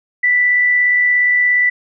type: tone with amplitude modulation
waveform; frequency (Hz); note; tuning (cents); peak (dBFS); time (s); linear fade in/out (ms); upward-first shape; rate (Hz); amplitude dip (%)
sine; 1975.5; B6; 0; -9; 0.23-1.7; 10; sine; 77.1; 25
effects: none